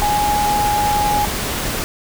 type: tone in noise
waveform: sine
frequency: 830.6 Hz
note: G#5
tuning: in tune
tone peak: -15 dBFS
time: 0.02-1.25 s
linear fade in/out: 0 ms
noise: pink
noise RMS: -22 dBFS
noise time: 0-1.84 s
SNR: +4 dB
effects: none